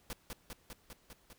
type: noise with echo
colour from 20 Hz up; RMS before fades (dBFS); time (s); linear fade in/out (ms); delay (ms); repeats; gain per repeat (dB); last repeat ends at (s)
pink; -41; 0.1-0.13; 0; 200; 6; -2; 1.33
effects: pink hiss -68 dBFS RMS until 1.38 s